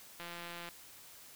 click train, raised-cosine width 0.3 ms, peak -29 dBFS, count 85, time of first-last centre 0.2-0.688 s, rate 172 Hz, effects white hiss -55 dBFS RMS until 1.35 s

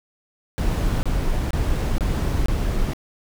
brown noise bursts, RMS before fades -21 dBFS, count 5, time 0.58-2.934 s, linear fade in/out 0 ms, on 450 ms, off 26 ms, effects none

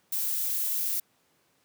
violet noise, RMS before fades -29 dBFS, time 0.12-1 s, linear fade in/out 5 ms, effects pink hiss -68 dBFS RMS until 1.64 s + high-pass 150 Hz 12 dB/octave

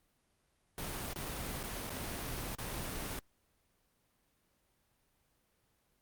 pink noise with dropouts, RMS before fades -40 dBFS, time 0.78-3.19 s, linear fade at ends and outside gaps 1 ms, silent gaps 1.133-1.159 / 1.63-1.637 / 1.896-1.903 / 2.55-2.585 s, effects pink hiss -75 dBFS RMS until 6.01 s + Opus 32 kbps

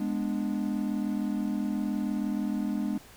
triangle chord, G# diminished, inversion none, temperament equal, 207.7 / 246.9 / 293.7 Hz, G#3 / B3 / D4, 0 / 0 / 0 cents, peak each -28 / -31 / -31 dBFS, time 0-2.98 s, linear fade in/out 5 ms, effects pink hiss -52 dBFS RMS until 3.16 s

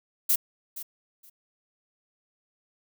violet noise with echo, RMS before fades -22 dBFS, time 0.29-0.36 s, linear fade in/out 10 ms, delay 470 ms, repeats 2, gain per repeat -15 dB, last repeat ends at 1.3 s, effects none

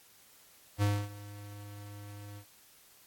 square tone with ADSR envelope, 102.4 Hz, G#2, 24 cents flat, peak -25 dBFS, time 0.78-2.45 s, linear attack 44 ms, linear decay 260 ms, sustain -20 dB, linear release 76 ms, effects white hiss -60 dBFS RMS until 3.06 s + AAC 64 kbps

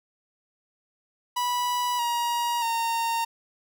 45% pulse tone with pitch steps, 982 / 950.7 / 920.5 Hz, B5 / A#5 / A#5, -10 / +34 / -22 cents, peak -24 dBFS, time 1.36-3.25 s, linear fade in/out 10 ms, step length 630 ms, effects none

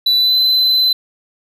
triangle tone with pitch glide, 3969 to 4038 Hz, B7 to B7, +8 to +38 cents, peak -9 dBFS, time 0.06-0.93 s, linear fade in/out 5 ms, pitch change +30 cents, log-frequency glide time 0.17-0.38 s, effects none

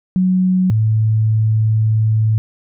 sine tone pair in turn, 185 / 109.59 Hz, F#3 / A2, 0 / -6 cents, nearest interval major sixth, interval 906 cents, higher first, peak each -11 dBFS, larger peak neither, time 0.16-0.7 / 0.7-2.38 s, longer second, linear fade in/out 0 ms, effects none

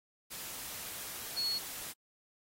sine tone in noise, 4346 Hz, C#8, 35 cents flat, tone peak -31 dBFS, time 1.36-1.59 s, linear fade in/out 20 ms, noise white, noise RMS -43 dBFS, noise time 0.3-1.93 s, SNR +9 dB, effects AAC 48 kbps

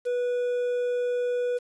triangle tone with quantisation, 490 Hz, B4, 14 cents flat, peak -22 dBFS, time 0.05-1.59 s, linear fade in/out 20 ms, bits 8, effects resampled to 24000 Hz

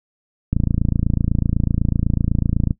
click train, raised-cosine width 5 ms, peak -5 dBFS, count 62, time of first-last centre 0.53-2.709 s, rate 28 Hz, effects noise-tail reverb RT60 0.1 s tail -19 dB re dry

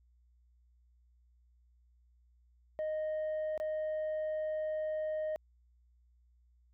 sine tone with dropouts, 620 Hz, D#5, 6 cents flat, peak -30 dBFS, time 2.79-5.36 s, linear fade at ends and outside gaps 0 ms, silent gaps 3.577-3.6 s, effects tanh soft clip ceiling -32 dBFS + added 60 Hz sine -64 dBFS peak until 6.73 s

